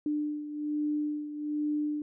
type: beating tone pair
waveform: sine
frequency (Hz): 298.1 / 299.3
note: D4 / D4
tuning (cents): +26 / +33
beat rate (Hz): 1.2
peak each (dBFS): -30 / -36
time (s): 0.06-2.02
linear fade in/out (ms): 2
effects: none